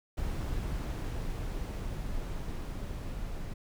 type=noise with level ramp; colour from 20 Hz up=brown; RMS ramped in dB=-33 to -38 dBFS; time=0.17-3.54 s; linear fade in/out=10 ms; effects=none